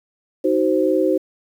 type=chord; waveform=sine; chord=C diminished; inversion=first; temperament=just; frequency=314 / 376.7 / 523.3 Hz; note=Eb4 / Gb4 / C5; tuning=+16 / +31 / 0 cents; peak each=-19 dBFS; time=0.44-1.18 s; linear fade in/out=10 ms; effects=8-bit